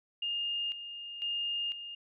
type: tone with tremolo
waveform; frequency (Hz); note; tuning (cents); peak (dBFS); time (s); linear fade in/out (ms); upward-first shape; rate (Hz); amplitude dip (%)
sine; 2826; F7; +20; -31; 0.22-1.95; 5; square; 1; 65
effects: none